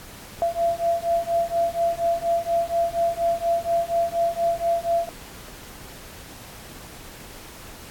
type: beating tone pair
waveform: sine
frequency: 677 / 681.2 Hz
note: E5 / F5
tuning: +46 / -43 cents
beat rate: 4.2 Hz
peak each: -23 dBFS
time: 0.42-5.09 s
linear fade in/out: 0 ms
effects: pink hiss -42 dBFS RMS until 7.9 s + AAC 64 kbps